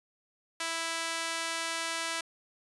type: tone with high-pass filter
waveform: sawtooth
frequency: 330 Hz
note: E4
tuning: 2 cents sharp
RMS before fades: -34 dBFS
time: 0.6-2.21 s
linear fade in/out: 5 ms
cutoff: 1300 Hz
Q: 0.64
effects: resampled to 24000 Hz